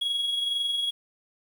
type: tone with amplitude modulation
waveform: triangle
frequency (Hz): 3322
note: G#7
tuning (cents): 0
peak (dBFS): -21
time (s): 0.01-0.91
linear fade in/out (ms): 10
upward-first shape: sine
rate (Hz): 22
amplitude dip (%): 45
effects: tanh soft clip ceiling -17 dBFS + 9-bit